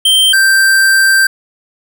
square tone pair in turn, 3136 / 1568 Hz, G7 / G6, 0 / 0 cents, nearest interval octave, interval 1200 cents, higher first, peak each -7 dBFS, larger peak neither, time 0.05-0.33 / 0.33-1.27 s, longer second, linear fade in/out 5 ms, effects none

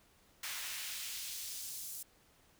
pink noise with high-pass filter sweep, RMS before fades -43 dBFS, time 0.43-2.03 s, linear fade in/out 5 ms, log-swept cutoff 1600 to 8200 Hz, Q 0.9, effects pink hiss -67 dBFS RMS until 2.59 s

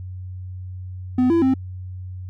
triangle tone with pitch steps, 252.5 / 335.4 / 263.1 Hz, B3 / E4 / C4, +39 / +30 / +10 cents, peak -12 dBFS, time 1.18-1.54 s, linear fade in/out 5 ms, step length 120 ms, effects added 92 Hz sine -30 dBFS peak until 2.29 s

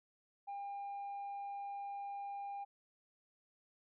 sine tone, 802 Hz, G5, 39 cents sharp, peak -39 dBFS, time 0.47-2.65 s, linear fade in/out 20 ms, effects tanh soft clip ceiling -40 dBFS

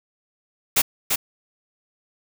white noise with echo, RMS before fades -17 dBFS, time 0.76-0.82 s, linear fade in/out 10 ms, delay 340 ms, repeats 1, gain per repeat -4 dB, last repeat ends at 1.16 s, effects none

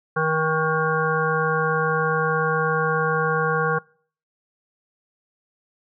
harmonic tone, 158.4 Hz, D#3, 31 cents sharp, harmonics 1 / 3 / 5 / 7 / 9 / 10, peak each -26 / -24 / -29 / -25 / -25 / -29 dBFS, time 0.16-3.79 s, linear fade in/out 10 ms, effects noise-tail reverb RT60 0.5 s tail -25 dB re dry

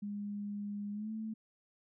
sine tone with pitch glide, 204.7 to 219.4 Hz, G#3 to A3, -25 to -5 cents, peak -37 dBFS, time 0.02-1.34 s, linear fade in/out 10 ms, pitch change +120 cents, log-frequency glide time 0.92-1.11 s, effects none

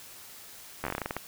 slowing click train, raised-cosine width 0.5 ms, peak -16 dBFS, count 12, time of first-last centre 0.84-1.166 s, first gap 12 ms, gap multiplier 1.17, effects white hiss -48 dBFS RMS until 1.27 s

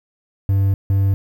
triangle tone bursts at uneven times, 98 Hz, G2, in tune, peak -11 dBFS, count 2, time 0.49-0.74 / 0.9-1.14 s, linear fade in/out 0 ms, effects 8-bit

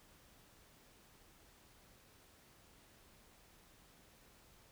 silence, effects pink hiss -65 dBFS RMS until 4.71 s

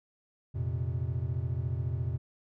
triangle chord, F suspended fourth, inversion none, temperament equal, 87.31 / 116.54 / 130.81 Hz, F2 / Bb2 / C3, 0 / 0 / 0 cents, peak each -32 dBFS, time 0.54-2.18 s, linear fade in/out 20 ms, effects none

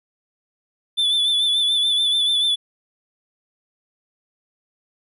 triangle tone with vibrato, 3492 Hz, A7, 14 cents flat, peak -15 dBFS, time 0.97-2.56 s, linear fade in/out 20 ms, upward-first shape sine, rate 6.9 Hz, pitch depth 41 cents each way, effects resampled to 32000 Hz

